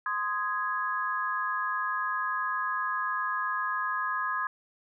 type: chord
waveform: sine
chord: Ab major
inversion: first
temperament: just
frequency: 1038.3 / 1245.9 / 1661.2 Hz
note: C6 / Eb6 / Ab6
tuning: -14 / +2 / 0 cents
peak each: -32 dBFS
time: 0.06-4.47 s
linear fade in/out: 2 ms
effects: none